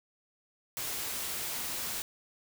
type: noise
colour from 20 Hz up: white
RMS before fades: -36 dBFS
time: 0.77-2.02 s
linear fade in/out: 0 ms
effects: none

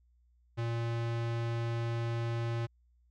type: tone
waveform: square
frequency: 116.54 Hz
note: A#2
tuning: in tune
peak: -32 dBFS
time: 0.57-2.67 s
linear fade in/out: 20 ms
effects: added 60 Hz sine -64 dBFS peak until 3.1 s + low-pass 4000 Hz 12 dB/octave

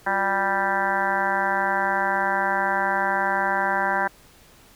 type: harmonic tone with a mistuned harmonic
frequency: 196 Hz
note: G3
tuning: in tune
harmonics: 1 / 2 / 3 / 4 / 5 / 6 / 7 / 8 / 9 / 10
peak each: -36 / -34 / -31 / -26 / -26 / -37 / -32 / -26 / -30 / -35 dBFS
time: 0.06-4.08 s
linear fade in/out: 10 ms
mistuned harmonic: 2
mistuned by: -140 cents
effects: pink hiss -52 dBFS RMS until 4.75 s

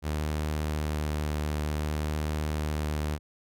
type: tone with vibrato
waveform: sawtooth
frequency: 75.8 Hz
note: D#2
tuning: 45 cents flat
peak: -24 dBFS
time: 0.02-3.19 s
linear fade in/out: 50 ms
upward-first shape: sine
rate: 0.54 Hz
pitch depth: 12 cents each way
effects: none

